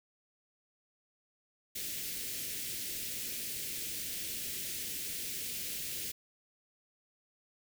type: band-stop noise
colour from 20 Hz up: white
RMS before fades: -39 dBFS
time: 1.75-6.12 s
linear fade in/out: 10 ms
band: 470 to 2000 Hz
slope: 24 dB/octave
effects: none